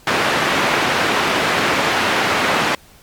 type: band-pass noise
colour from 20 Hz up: white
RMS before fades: -17 dBFS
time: 0.07-2.75 s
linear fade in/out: 2 ms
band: 130 to 2100 Hz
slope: 12 dB/octave
effects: pink hiss -47 dBFS RMS until 3.02 s + MP3 96 kbps